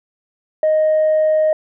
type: tone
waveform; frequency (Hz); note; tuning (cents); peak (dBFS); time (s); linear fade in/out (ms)
sine; 622.3; D#5; 0; -10; 0.63-1.53; 2
effects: tanh soft clip ceiling -9 dBFS